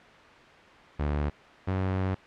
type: tone pair in turn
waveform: sawtooth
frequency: 73.42 / 94.31 Hz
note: D2 / F#2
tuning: 0 / +34 cents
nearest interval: major third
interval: 434 cents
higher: second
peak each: -22 dBFS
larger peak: neither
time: 0.99-1.3 / 1.67-2.15 s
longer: second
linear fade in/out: 10 ms
effects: white hiss -50 dBFS RMS until 2.26 s + low-pass 2000 Hz 12 dB/octave

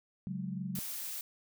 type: chord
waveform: sine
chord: C# suspended fourth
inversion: none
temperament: just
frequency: 138.59 / 184.79 / 207.9 Hz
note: C#3 / F#3 / G#3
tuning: 0 / -2 / +2 cents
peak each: -42 / -37 / -42 dBFS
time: 0.27-0.79 s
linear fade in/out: 0 ms
type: noise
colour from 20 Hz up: blue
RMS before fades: -40 dBFS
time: 0.75-1.21 s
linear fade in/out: 2 ms
effects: none

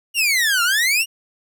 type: exponential two-way sweep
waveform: sawtooth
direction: down then up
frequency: 2900 to 1359 to 2900 Hz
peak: -12 dBFS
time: 0.14-1.06 s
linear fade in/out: 50 ms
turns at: 0.63 s
effects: none

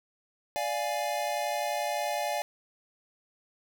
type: chord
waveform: square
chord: D diminished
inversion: none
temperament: equal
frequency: 587.3 / 698.5 / 830.6 Hz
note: D5 / F5 / Ab5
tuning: 0 / 0 / 0 cents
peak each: -34 dBFS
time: 0.56-2.42 s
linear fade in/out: 0 ms
effects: none

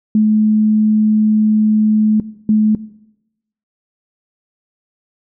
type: tone pair in turn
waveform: sine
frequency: 214.8 / 214.8 Hz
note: A3 / A3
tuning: -41 / -41 cents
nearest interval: unison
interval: 0 cents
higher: neither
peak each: -8 dBFS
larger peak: neither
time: 0.15-2.2 / 2.49-2.75 s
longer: first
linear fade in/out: 2 ms
effects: noise-tail reverb RT60 0.9 s tail -19 dB re dry

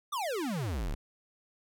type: exponential sweep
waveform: square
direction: down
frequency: 1244.5 to 30.11 Hz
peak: -32 dBFS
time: 0.12-0.95 s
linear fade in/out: 10 ms
effects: none

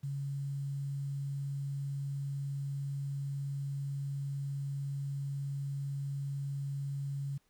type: tone with quantisation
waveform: sine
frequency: 139.5 Hz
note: C#3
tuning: 11 cents sharp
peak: -34 dBFS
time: 0.03-7.38 s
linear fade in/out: 10 ms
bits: 10
effects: pink hiss -74 dBFS RMS until 7.49 s

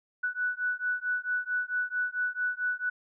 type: beating tone pair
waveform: sine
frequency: 1480 / 1484.5 Hz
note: F#6 / F#6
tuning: 0 / +5 cents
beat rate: 4.5 Hz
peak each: -31 / -31 dBFS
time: 0.23-2.9 s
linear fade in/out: 10 ms
effects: none

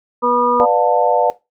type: harmonic tone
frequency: 243.5 Hz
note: B3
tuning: 24 cents flat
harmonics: 1 / 2 / 4 / 5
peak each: -23 / -17 / -17 / -18 dBFS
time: 0.22-0.66 s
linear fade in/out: 20 ms
type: chord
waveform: sine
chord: B half-diminished seventh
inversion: none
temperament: just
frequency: 493.9 / 592.7 / 711.2 / 889 Hz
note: B4 / D5 / F5 / A5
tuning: 0 / +16 / +31 / +18 cents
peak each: -17 dBFS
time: 0.6-1.3 s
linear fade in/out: 0 ms
effects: noise-tail reverb RT60 0.2 s tail -17 dB re dry

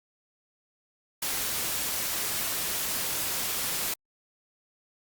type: noise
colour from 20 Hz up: white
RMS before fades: -30 dBFS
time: 1.22-3.94 s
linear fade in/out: 5 ms
effects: Opus 48 kbps

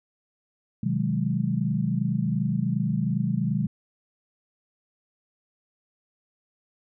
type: chord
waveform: sine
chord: Ab dominant seventh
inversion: first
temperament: equal with one note detuned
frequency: 127.75 / 155.56 / 185 / 207.7 Hz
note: C3 / Eb3 / Gb3 / Ab3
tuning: -41 / 0 / 0 / 0 cents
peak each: -28 dBFS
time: 0.83-3.67 s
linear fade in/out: 5 ms
effects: none

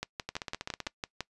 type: two click trains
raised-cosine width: 0.2 ms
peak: -18 / -16 dBFS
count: 10 / 8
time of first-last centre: 0.29-0.867 / 0.03-1.206 s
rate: 15.6 / 5.95 Hz
effects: noise-tail reverb RT60 0.1 s tail -22 dB re dry + resampled to 24000 Hz

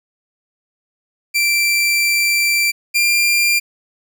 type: tone pair in turn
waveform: sawtooth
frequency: 2349 / 2387 Hz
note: D7 / D7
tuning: 0 / +28 cents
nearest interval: unison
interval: 28 cents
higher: second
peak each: -10 / -9 dBFS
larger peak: second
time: 1.34-2.72 / 2.94-3.6 s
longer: first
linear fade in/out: 20 ms
effects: none

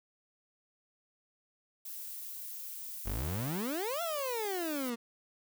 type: noise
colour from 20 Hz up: violet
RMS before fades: -43 dBFS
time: 1.85-4.9 s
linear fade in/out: 5 ms
type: exponential two-way sweep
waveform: 30% pulse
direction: up then down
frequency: 41.2 to 698.5 to 227.7 Hz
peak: -31 dBFS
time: 3.05-4.96 s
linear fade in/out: 20 ms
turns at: 4.02 s
effects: none

